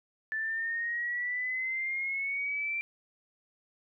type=exponential sweep; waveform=sine; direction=up; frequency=1752 to 2358 Hz; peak=-30 dBFS; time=0.32-2.81 s; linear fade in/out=0 ms; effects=none